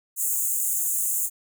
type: high-pass noise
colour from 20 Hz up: pink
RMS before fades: -25 dBFS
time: 0.16-1.3 s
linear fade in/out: 50 ms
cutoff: 6700 Hz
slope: 96 dB/octave
effects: none